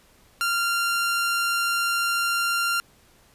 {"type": "tone", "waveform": "sawtooth", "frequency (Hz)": 1387, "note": "F6", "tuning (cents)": -12, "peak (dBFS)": -18, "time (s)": [0.41, 2.8], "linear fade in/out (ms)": 0, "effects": ["pink hiss -57 dBFS RMS until 3.34 s", "resampled to 32000 Hz"]}